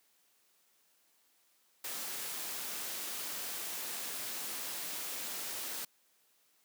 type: noise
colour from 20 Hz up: white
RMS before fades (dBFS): -40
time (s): 1.84-5.85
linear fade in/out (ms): 5
effects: white hiss -71 dBFS RMS until 6.64 s + high-pass 200 Hz 12 dB/octave